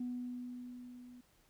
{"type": "tone with level ramp", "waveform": "sine", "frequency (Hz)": 246.9, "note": "B3", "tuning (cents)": 0, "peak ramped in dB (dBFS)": [-35, -52], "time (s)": [0, 1.21], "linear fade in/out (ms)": 5, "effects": ["tanh soft clip ceiling -32 dBFS", "pink hiss -70 dBFS RMS until 1.49 s"]}